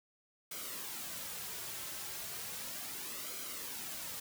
white noise with flanger, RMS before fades -43 dBFS, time 0.51-4.2 s, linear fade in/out 5 ms, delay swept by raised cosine 1.1 to 4.2 ms, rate 0.35 Hz, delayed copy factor -0.55, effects none

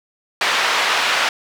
pink band-pass noise, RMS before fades -18 dBFS, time 0.41-1.29 s, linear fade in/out 2 ms, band 990 to 3700 Hz, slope 12 dB/octave, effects none

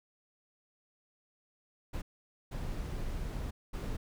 brown noise bursts at uneven times, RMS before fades -37 dBFS, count 3, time 1.93-2.02 / 2.51-3.51 / 3.73-3.97 s, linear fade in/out 10 ms, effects none

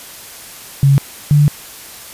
sine tone pair in turn, 138.59 / 146.61 Hz, C#3 / D3, 0 / -3 cents, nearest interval minor second, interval 97 cents, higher second, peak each -6 dBFS, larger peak neither, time 0.83-0.98 / 1.31-1.48 s, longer second, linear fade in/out 0 ms, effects white hiss -34 dBFS RMS until 2.13 s + resampled to 32000 Hz

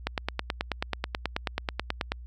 click train, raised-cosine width 0.3 ms, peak -11 dBFS, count 20, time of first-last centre 0.07-2.12 s, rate 9.27 Hz, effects added 60 Hz sine -40 dBFS peak until 2.26 s

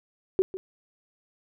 sine tone with echo, 378.1 Hz, F#4, 38 cents sharp, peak -17 dBFS, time 0.39-0.42 s, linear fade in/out 0 ms, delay 150 ms, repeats 1, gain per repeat -14 dB, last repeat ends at 0.57 s, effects none

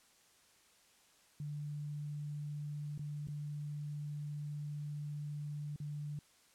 sine tone with dropouts, 147.5 Hz, D3, 8 cents sharp, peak -39 dBFS, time 1.4-6.19 s, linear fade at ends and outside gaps 2 ms, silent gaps 2.978-2.993 / 3.272-3.284 / 5.761-5.801 s, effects white hiss -67 dBFS RMS until 6.54 s + low-pass 10000 Hz 12 dB/octave

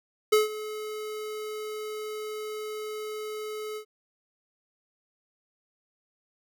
square tone with ADSR envelope, 428.2 Hz, A4, 47 cents flat, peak -17 dBFS, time 0.32-3.85 s, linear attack 10 ms, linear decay 150 ms, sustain -17 dB, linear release 85 ms, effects none

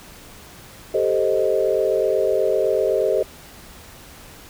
sine chord, A half-diminished seventh, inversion third, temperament equal, 392 / 440 / 523.3 / 622.3 Hz, G4 / A4 / C5 / Eb5, 0 / 0 / 0 / 0 cents, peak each -22 dBFS, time 0.94-3.23 s, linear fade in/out 5 ms, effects pink hiss -43 dBFS RMS until 4.49 s

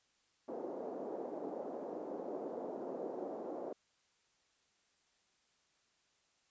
white band-pass noise, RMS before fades -43 dBFS, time 0.48-3.73 s, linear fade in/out 5 ms, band 270 to 620 Hz, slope 24 dB/octave, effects white hiss -75 dBFS RMS until 6.5 s + resampled to 16000 Hz

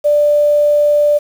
sine tone with quantisation, 589 Hz, D5, 5 cents sharp, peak -8 dBFS, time 0.04-1.19 s, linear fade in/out 20 ms, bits 6, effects none

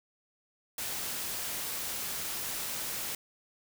white noise, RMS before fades -36 dBFS, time 0.78-3.15 s, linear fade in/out 2 ms, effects none

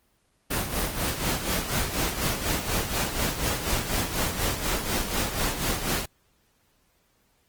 pink noise with tremolo, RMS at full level -25 dBFS, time 0.5-6.06 s, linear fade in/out 10 ms, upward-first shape sine, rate 4.1 Hz, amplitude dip 60%, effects pink hiss -67 dBFS RMS until 7.48 s + Opus 24 kbps

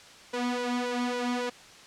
sawtooth tone with flanger, 245.2 Hz, B3, 12 cents flat, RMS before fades -30 dBFS, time 0.33-1.5 s, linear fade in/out 10 ms, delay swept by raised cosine 2 to 3.2 ms, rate 3.6 Hz, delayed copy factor +0.65, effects white hiss -50 dBFS RMS until 1.86 s + low-pass 6000 Hz 12 dB/octave

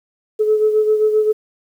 sine beating tone pair, 428.7 / 436.3 Hz, A4 / A4, -45 / -15 cents, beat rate 7.6 Hz, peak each -12 / -20 dBFS, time 0.39-1.33 s, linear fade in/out 20 ms, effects tanh soft clip ceiling -5 dBFS + 8-bit

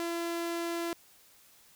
sawtooth tone, 338.8 Hz, E4, 48 cents sharp, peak -28 dBFS, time 0-0.93 s, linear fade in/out 0 ms, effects white hiss -60 dBFS RMS until 1.75 s

